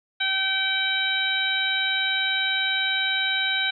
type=harmonic tone; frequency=770 Hz; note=G5; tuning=31 cents flat; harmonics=1 / 2 / 3 / 4 / 5; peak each=-35 / -26 / -28 / -29 / -26 dBFS; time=0.2-3.71 s; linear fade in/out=10 ms; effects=none